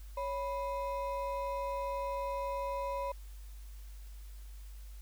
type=ring-modulated tone; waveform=triangle; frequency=771 Hz; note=G5; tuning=29 cents flat; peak=-29 dBFS; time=0.17-3.12 s; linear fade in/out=5 ms; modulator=216 Hz; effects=added 50 Hz sine -45 dBFS peak until 5.01 s + white hiss -62 dBFS RMS until 5.01 s